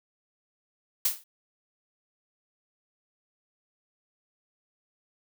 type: noise with exponential decay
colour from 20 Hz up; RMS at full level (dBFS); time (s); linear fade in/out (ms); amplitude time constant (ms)
blue; -20; 1.05-1.24; 5; 40
effects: none